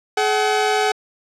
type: tone pair together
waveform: sawtooth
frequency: 424.9 / 757 Hz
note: G#4 / F#5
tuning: +40 / +39 cents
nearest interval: minor seventh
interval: 999 cents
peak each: -15 dBFS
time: 0.17-0.92 s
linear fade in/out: 5 ms
effects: low-pass 7000 Hz 12 dB/octave